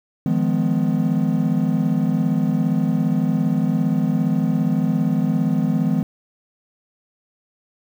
triangle chord, F half-diminished seventh, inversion third, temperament just, 157.15 / 174.61 / 209.5 / 251.4 Hz, Eb3 / F3 / Ab3 / Cb4, +18 / 0 / +15 / +31 cents, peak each -20 dBFS, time 0.26-6.03 s, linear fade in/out 2 ms, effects tanh soft clip ceiling -4 dBFS + 8-bit

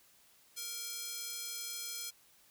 square tone with high-pass filter, 466.2 Hz, A#4, in tune, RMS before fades -42 dBFS, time 0.56-2.11 s, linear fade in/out 20 ms, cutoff 4800 Hz, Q 0.87, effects white hiss -65 dBFS RMS until 2.5 s

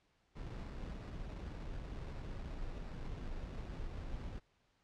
brown noise with sample-and-hold, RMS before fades -44 dBFS, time 0.35-4.4 s, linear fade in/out 20 ms, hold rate 3150 Hz, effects pink hiss -75 dBFS RMS until 4.83 s + low-pass 5000 Hz 12 dB/octave

